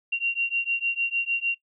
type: beating tone pair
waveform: sine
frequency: 2755 / 2761.6 Hz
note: F7 / F7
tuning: -24 / -20 cents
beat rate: 6.6 Hz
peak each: -26 dBFS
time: 0.12-1.55 s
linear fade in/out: 10 ms
effects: noise-tail reverb RT60 0.1 s tail -19 dB re dry